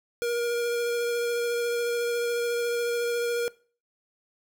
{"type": "tone with vibrato", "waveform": "square", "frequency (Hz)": 474.4, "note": "A#4", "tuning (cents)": 30, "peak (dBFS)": -26, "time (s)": [0.22, 3.48], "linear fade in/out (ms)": 0, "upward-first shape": "triangle", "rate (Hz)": 14, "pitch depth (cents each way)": 15, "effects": ["noise-tail reverb RT60 0.4 s tail -21 dB re dry"]}